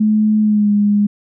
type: tone with pitch glide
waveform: sine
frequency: 214.2 to 205.8 Hz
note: A3 to G#3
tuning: -46 to -16 cents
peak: -10 dBFS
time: 0-1.07 s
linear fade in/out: 10 ms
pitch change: -70 cents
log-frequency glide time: 0.41-0.71 s
effects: none